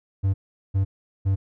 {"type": "tone bursts", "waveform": "triangle", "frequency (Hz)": 97, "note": "G2", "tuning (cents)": -18, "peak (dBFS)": -16, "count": 3, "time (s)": [0.23, 1.36], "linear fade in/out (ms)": 20, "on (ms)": 110, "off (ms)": 400, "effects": []}